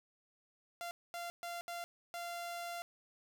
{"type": "tone bursts at uneven times", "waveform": "sawtooth", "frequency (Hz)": 691, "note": "F5", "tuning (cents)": -19, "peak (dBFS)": -37, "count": 5, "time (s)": [[0.81, 0.91], [1.14, 1.3], [1.43, 1.61], [1.68, 1.84], [2.14, 2.82]], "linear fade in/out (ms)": 0, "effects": []}